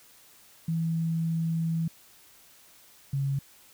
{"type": "tone pair in turn", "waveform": "sine", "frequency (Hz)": [164, 137.9], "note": ["E3", "C#3"], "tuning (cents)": [-9, -9], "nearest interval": "minor third", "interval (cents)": 300, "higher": "first", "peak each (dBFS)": [-25, -25], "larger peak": "neither", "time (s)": [[0.68, 1.88], [3.13, 3.39]], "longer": "first", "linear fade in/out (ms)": 5, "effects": ["white hiss -56 dBFS RMS until 3.73 s"]}